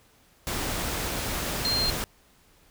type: tone in noise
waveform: sine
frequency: 4186 Hz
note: C8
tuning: in tune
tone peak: -24 dBFS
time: 1.65-1.9 s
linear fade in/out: 0 ms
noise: pink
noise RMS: -30 dBFS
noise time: 0.47-2.04 s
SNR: +3 dB
effects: pink hiss -60 dBFS RMS until 2.7 s